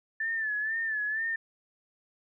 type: tone with vibrato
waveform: sine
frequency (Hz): 1755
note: A6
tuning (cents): -5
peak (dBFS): -28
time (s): 0.2-1.36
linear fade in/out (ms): 5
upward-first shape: sine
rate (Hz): 2.1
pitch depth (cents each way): 70
effects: none

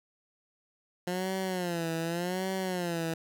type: tone with vibrato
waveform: 15% pulse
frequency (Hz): 176.5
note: F3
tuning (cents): +19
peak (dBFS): -24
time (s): 1.07-3.14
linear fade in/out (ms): 5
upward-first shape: sine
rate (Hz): 0.86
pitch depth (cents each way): 130
effects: none

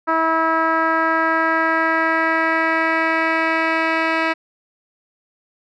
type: tone with low-pass filter sweep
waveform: 10% pulse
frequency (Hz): 324.1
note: E4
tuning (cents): -29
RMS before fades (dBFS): -18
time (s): 0.07-4.34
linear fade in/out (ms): 20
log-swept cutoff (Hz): 1300 to 2800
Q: 2.3
effects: none

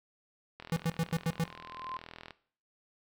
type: click train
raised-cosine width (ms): 0.3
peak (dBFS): -28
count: 71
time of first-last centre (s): 0.6-2.307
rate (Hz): 41
type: tone bursts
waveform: square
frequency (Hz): 164.81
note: E3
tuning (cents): 0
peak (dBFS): -28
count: 6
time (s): 0.72-1.439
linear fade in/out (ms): 2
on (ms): 44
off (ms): 91
type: tone with exponential growth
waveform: sine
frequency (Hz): 1040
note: C6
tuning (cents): -11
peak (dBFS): -35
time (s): 1.09-1.97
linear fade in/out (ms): 1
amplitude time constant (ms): 190
effects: noise-tail reverb RT60 0.5 s tail -18 dB re dry

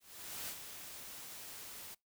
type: noise with ADSR envelope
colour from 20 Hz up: white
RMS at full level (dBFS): -42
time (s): 0-1.95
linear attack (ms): 480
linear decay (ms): 71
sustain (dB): -7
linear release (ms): 14
effects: noise-tail reverb RT60 0.2 s tail -25 dB re dry

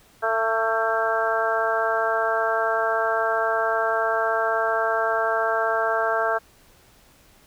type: harmonic tone with a mistuned harmonic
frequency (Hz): 223.7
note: A3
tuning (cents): +29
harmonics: 2 / 3 / 4 / 5 / 6 / 7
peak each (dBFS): -28 / -24 / -29 / -30 / -27 / -27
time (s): 0.22-6.39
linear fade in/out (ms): 20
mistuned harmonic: 7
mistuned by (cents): +19
effects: pink hiss -55 dBFS RMS until 7.46 s

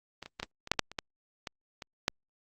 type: clicks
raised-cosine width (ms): 0.2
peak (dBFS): -23 / -26 / -19 / -16 / -25 / -6 / -7 / -27 / -15 / -19 / -24 / -8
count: 12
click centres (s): 0.227 / 0.26 / 0.399 / 0.43 / 0.674 / 0.716 / 0.793 / 0.916 / 0.988 / 1.472 / 1.822 / 2.081
effects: Opus 32 kbps

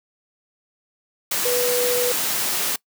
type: tone in noise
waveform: sine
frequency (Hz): 491.7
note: B4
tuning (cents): -8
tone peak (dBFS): -20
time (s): 1.45-2.12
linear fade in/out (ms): 5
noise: white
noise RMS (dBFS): -23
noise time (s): 1.31-2.76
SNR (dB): 0
effects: noise-tail reverb RT60 0.1 s tail -23 dB re dry + high-pass 150 Hz 12 dB/octave

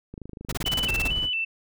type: click train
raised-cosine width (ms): 3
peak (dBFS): -25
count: 14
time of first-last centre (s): 0.14-0.642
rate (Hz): 25.9
type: noise bursts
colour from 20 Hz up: pink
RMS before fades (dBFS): -29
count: 11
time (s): 0.49-1.078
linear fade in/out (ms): 5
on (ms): 28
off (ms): 28
type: tone with vibrato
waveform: sine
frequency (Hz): 2822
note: F7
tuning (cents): +17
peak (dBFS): -24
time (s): 0.65-1.45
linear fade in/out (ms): 10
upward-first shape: square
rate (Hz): 2.2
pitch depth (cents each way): 98
type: noise with tremolo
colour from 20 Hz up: brown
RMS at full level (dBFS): -31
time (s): 0.66-1.3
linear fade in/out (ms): 50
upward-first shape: sine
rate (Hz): 16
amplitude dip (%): 50
effects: none

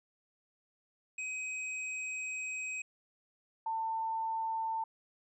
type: tone pair in turn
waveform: square / sine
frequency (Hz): 2525 / 895.3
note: D#7 / A5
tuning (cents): +25 / +30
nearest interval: octave + tritone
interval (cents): 1795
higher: first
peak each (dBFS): -37 / -32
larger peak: second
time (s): 1.18-2.82 / 3.66-4.84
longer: first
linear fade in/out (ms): 5
effects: resampled to 22050 Hz

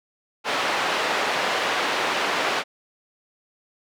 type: band-pass noise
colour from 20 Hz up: pink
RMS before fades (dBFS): -24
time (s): 0.44-2.64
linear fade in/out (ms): 50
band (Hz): 540 to 3300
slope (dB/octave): 12
effects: none

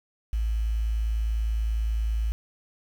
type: tone with quantisation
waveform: sine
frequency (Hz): 54.9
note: A1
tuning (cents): -3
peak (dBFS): -23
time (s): 0.33-2.32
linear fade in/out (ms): 0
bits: 8
effects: none

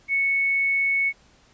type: tone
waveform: sine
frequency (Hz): 2211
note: C#7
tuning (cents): -5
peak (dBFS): -19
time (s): 0.08-1.13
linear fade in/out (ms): 50
effects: pink hiss -57 dBFS RMS until 1.53 s + resampled to 16000 Hz

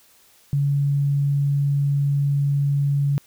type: tone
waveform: sine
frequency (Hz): 141.6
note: C#3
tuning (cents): +37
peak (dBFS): -17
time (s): 0.53-3.18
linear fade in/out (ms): 0
effects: white hiss -55 dBFS RMS until 3.26 s

